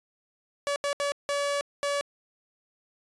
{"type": "tone bursts at uneven times", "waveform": "sawtooth", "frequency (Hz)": 570, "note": "C#5", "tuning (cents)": 48, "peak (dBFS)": -22, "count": 5, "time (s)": [[0.67, 0.76], [0.84, 0.93], [1, 1.12], [1.29, 1.61], [1.83, 2.01]], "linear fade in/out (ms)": 0, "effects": ["resampled to 22050 Hz"]}